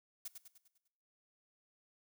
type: noise with echo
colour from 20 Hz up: blue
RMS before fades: -43 dBFS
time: 0.25-0.28 s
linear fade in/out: 5 ms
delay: 100 ms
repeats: 6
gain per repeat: -6 dB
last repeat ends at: 0.88 s
effects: noise-tail reverb RT60 0.8 s tail -18 dB re dry